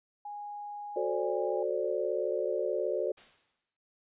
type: tone with pitch glide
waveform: sine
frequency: 825 to 812.2 Hz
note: G#5 to G#5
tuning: -12 to -39 cents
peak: -38 dBFS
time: 0.25-1.63 s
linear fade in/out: 5 ms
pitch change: -27 cents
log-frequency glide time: 1.16-1.36 s
type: chord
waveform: sine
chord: D dominant seventh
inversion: first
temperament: just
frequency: 367.1 / 440.5 / 528.6 / 587.3 Hz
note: F#4 / A4 / C5 / D5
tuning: -14 / +2 / +18 / 0 cents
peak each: -34 dBFS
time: 0.96-3.12 s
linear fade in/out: 5 ms
type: noise with exponential decay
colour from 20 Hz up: white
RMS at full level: -50 dBFS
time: 3.17-3.77 s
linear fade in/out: 5 ms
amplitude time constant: 130 ms
effects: resampled to 8000 Hz